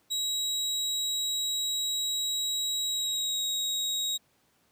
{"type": "tone with pitch glide", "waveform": "30% pulse", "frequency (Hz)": [3850, 3795], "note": ["B7", "A#7"], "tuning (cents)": [-45, 30], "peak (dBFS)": -25, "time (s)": [0.1, 4.18], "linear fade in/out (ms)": 20, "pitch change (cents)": -25, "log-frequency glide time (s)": [2.82, 3.43], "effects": ["pink hiss -68 dBFS RMS until 4.71 s", "high-pass 100 Hz 12 dB/octave"]}